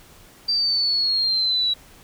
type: linear sweep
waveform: sine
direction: down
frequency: 4699 to 3889 Hz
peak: -18 dBFS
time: 0.48-1.74 s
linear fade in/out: 10 ms
effects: pink hiss -49 dBFS RMS until 2.03 s